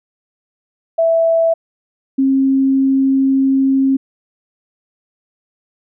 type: tone pair in turn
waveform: sine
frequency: 659.3 / 268.7 Hz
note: E5 / C4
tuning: 0 / +46 cents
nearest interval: octave + major third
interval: 1554 cents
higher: first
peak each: -10 dBFS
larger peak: neither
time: 0.98-1.54 / 2.18-3.97 s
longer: second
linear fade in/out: 10 ms
effects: none